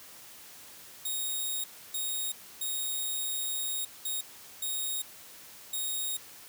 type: tone bursts at uneven times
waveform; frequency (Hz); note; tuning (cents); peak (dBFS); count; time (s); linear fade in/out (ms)
5% pulse; 3745; A#7; +7; -23; 6; 1.05-1.64 / 1.94-2.32 / 2.61-3.85 / 4.05-4.21 / 4.62-5.02 / 5.73-6.17; 5
effects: white hiss -50 dBFS RMS until 6.48 s + high-pass 60 Hz 12 dB/octave